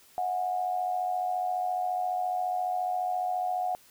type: tone with amplitude modulation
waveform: sine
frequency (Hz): 728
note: F#5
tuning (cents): -28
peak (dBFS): -24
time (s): 0.18-3.75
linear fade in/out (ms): 0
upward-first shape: sine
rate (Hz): 94.5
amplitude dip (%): 60
effects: white hiss -58 dBFS RMS until 3.9 s